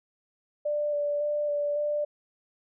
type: tone with vibrato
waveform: sine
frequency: 587.3 Hz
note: D5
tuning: in tune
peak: -25 dBFS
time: 0.65-2.05 s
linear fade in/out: 10 ms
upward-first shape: square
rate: 1.8 Hz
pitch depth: 13 cents each way
effects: none